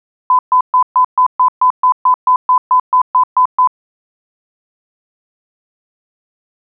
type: tone bursts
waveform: sine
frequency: 1008 Hz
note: B5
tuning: 35 cents sharp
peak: -6 dBFS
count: 16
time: 0.3-3.674 s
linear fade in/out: 2 ms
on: 89 ms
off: 130 ms
effects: none